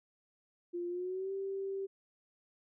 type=tone with pitch glide; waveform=sine; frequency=349.2 to 389.7 Hz; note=F4 to G4; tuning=0 to -10 cents; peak=-35 dBFS; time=0.73-1.87 s; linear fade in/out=20 ms; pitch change=+190 cents; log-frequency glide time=0.88-1.32 s; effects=none